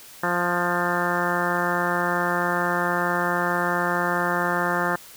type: harmonic tone with a mistuned harmonic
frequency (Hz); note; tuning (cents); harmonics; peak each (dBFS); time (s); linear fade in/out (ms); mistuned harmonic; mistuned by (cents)
175.5; F3; +9; 1 / 2 / 3 / 4 / 5 / 6 / 7 / 8 / 9 / 10; -30 / -30 / -30 / -30 / -30 / -30 / -30 / -30 / -30 / -30; 0.23-4.96; 5; 10; +27
effects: white hiss -45 dBFS RMS until 5.16 s